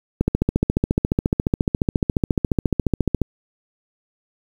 click train, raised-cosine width 3 ms, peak -4 dBFS, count 44, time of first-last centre 0.21-3.217 s, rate 14.3 Hz, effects 7-bit

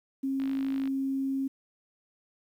sine tone, 270 Hz, C#4, 45 cents flat, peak -27 dBFS, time 0.23-1.48 s, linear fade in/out 10 ms
click train, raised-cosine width 0.3 ms, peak -29 dBFS, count 26, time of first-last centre 0.4-0.875 s, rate 52.6 Hz
effects 10-bit

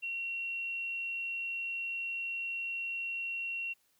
sine tone, 2736 Hz, F7, 36 cents flat, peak -34 dBFS, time 0.02-3.74 s, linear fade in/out 20 ms, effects white hiss -72 dBFS RMS until 3.99 s

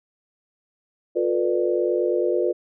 sine chord, B half-diminished seventh, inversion second, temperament just, 355.6 / 444.5 / 493.9 / 592.7 Hz, F4 / A4 / B4 / D5, +31 / +18 / 0 / +16 cents, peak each -22 / -27 / -24 / -27 dBFS, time 1.15-2.53 s, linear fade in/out 20 ms, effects none

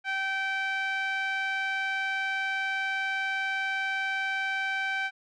5% pulse tone with low-pass filter, 775 Hz, G5, 20 cents flat, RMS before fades -30 dBFS, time 0.04-5.11 s, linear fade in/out 50 ms, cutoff 1900 Hz, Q 2.6, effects none

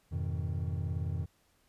triangle chord, F half-diminished seventh, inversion none, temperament just, 87.31 / 104.77 / 125.72 / 157.15 Hz, F2 / Ab2 / Cb3 / Eb3, 0 / +16 / +31 / +18 cents, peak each -32 / -38 / -37 / -37 dBFS, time 0.11-1.26 s, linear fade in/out 20 ms, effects pink hiss -70 dBFS RMS until 1.68 s + resampled to 32000 Hz

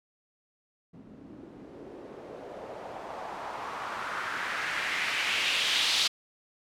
blue noise with low-pass filter sweep, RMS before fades -33 dBFS, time 0.93-6.08 s, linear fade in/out 10 ms, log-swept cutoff 220 to 3900 Hz, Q 2.1, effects none

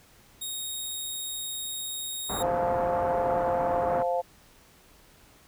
15% pulse tone, 3743 Hz, A#7, 6 cents sharp, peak -25 dBFS, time 0.41-2.43 s, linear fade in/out 10 ms
white low-pass noise, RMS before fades -33 dBFS, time 2.29-4.03 s, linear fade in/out 10 ms, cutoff 1200 Hz, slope 24 dB/octave
sine chord, F major, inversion second, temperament just, 523.8 / 698.5 / 873.1 Hz, C5 / F5 / A5, +2 / 0 / -14 cents, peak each -27 / -28 / -33 dBFS, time 2.4-4.22 s, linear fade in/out 20 ms
effects pink hiss -57 dBFS RMS until 5.47 s

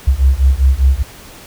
sine beating tone pair, 64.3 / 69.3 Hz, C2 / C#2, -30 / 0 cents, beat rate 5 Hz, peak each -11 dBFS, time 0.07-1.03 s, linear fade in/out 10 ms, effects pink hiss -37 dBFS RMS until 1.46 s

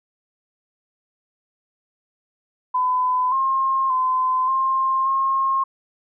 sine tone with pitch steps, 1008 / 1067 / 1026 / 1059 / 1074 Hz, B5 / C6 / C6 / C6 / C6, +35 / +34 / -34 / +21 / +45 cents, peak -17 dBFS, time 2.74-5.64 s, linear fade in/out 10 ms, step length 580 ms, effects none

